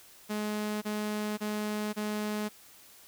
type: tone bursts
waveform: sawtooth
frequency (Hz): 211.1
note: G#3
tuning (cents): +29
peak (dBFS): -27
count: 4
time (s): 0.29-2.491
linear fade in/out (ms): 20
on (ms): 530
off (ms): 27
effects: white hiss -55 dBFS RMS until 3.07 s